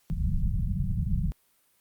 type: low-pass noise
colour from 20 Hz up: pink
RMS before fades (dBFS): -27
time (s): 0.1-1.32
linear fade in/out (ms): 0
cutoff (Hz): 200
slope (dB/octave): 96
effects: white hiss -67 dBFS RMS until 1.8 s + Opus 48 kbps